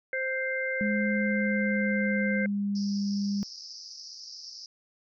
harmonic tone, 523.3 Hz, C5, in tune, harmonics 1 / 3 / 4, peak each -32 / -32 / -32 dBFS, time 0.13-2.46 s, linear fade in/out 2 ms
sine tone with pitch glide, 207.7 to 201 Hz, G#3 to G3, 0 to +44 cents, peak -26 dBFS, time 0.81-3.43 s, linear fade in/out 0 ms, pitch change -56 cents, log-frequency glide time 1.08-2.87 s
pink band-pass noise, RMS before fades -44 dBFS, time 2.75-4.66 s, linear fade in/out 2 ms, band 4800 to 5600 Hz, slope 96 dB/octave
effects none

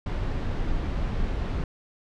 brown noise, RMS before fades -27 dBFS, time 0.06-1.64 s, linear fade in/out 2 ms, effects low-pass 4000 Hz 12 dB/octave

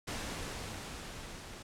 pink noise with level ramp, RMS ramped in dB -38 to -48 dBFS, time 0.07-1.63 s, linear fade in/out 10 ms, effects low-pass 9000 Hz 12 dB/octave

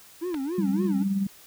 triangle tone with vibrato, 311.9 Hz, D#4, 4 cents sharp, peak -25 dBFS, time 0.21-1.04 s, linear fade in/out 20 ms, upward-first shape sine, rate 3.6 Hz, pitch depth 280 cents each way
clicks, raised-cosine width 0.3 ms, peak -22 dBFS, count 2, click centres 0.343 / 0.346 s
sine tone with tremolo, 196 Hz, G3, in tune, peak -20 dBFS, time 0.58-1.27 s, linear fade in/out 5 ms, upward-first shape triangle, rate 19 Hz, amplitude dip 55%
effects white hiss -51 dBFS RMS until 1.46 s

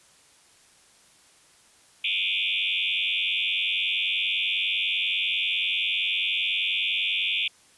sine tone with frequency modulation, 2943 Hz, F#7, 10 cents flat, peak -23 dBFS, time 2.04-7.48 s, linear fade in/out 5 ms, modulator 90.2 Hz, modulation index 6.8, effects white hiss -57 dBFS RMS until 7.77 s + resampled to 24000 Hz

